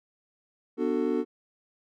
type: chord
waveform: triangle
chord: B minor seventh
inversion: none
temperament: just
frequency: 246.9 / 296.3 / 370.4 / 444.5 Hz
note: B3 / D4 / F#4 / A4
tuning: 0 / +15 / +2 / +18 cents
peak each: -28 dBFS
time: 0.77-1.25 s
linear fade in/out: 50 ms
effects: none